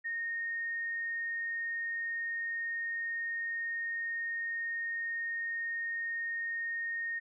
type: tone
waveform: sine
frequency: 1849 Hz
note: A#6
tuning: 15 cents flat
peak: -33 dBFS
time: 0.04-7.2 s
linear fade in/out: 20 ms
effects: none